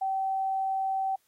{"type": "tone", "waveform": "sine", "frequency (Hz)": 770, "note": "G5", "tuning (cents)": -31, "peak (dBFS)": -26, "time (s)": [0.01, 1.16], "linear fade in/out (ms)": 10, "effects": ["white hiss -70 dBFS RMS until 1.27 s", "AAC 48 kbps"]}